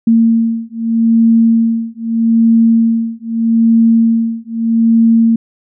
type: beating tone pair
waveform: sine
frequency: 227.6 / 228.4 Hz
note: A#3 / A#3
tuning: -41 / -35 cents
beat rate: 0.8 Hz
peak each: -11 dBFS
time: 0.07-5.36 s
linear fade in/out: 5 ms
effects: none